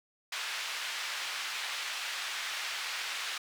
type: band-pass noise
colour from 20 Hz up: white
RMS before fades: -37 dBFS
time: 0.32-3.38 s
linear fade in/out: 5 ms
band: 1200 to 3600 Hz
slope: 12 dB/octave
effects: none